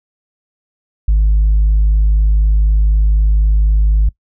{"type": "tone", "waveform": "sine", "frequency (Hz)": 52, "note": "G#1", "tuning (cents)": 3, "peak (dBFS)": -6, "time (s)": [1.08, 4.09], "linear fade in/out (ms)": 5, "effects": ["noise-tail reverb RT60 0.1 s tail -23 dB re dry", "tanh soft clip ceiling -6 dBFS"]}